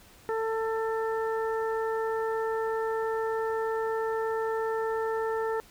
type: harmonic tone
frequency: 445.8 Hz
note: A4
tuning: 23 cents sharp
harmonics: 1 / 2 / 3 / 4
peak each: -28 / -34 / -38 / -40 dBFS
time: 0.29-5.6 s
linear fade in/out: 0 ms
effects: pink hiss -55 dBFS RMS until 5.7 s